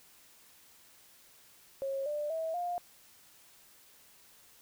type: tone with pitch steps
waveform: sine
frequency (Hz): 544 / 593.2 / 646.9 / 705.5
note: C#5 / D5 / E5 / F5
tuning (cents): -33 / +17 / -33 / +17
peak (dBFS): -32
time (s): 1.82-2.78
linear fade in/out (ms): 0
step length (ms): 240
effects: white hiss -60 dBFS RMS until 4.61 s